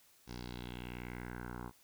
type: tone with low-pass filter sweep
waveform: 10% pulse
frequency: 60.7 Hz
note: B1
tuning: 29 cents flat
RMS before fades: -45 dBFS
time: 0.26-1.72 s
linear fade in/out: 50 ms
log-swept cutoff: 5500 to 1100 Hz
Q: 3.3
effects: white hiss -66 dBFS RMS until 1.83 s